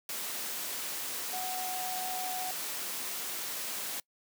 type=tone in noise; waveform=sine; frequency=740 Hz; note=F#5; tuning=in tune; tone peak=-36 dBFS; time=1.33-2.51 s; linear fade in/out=2 ms; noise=white; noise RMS=-37 dBFS; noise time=0.09-4 s; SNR=-2 dB; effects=noise-tail reverb RT60 0.1 s tail -25 dB re dry + high-pass 200 Hz 12 dB/octave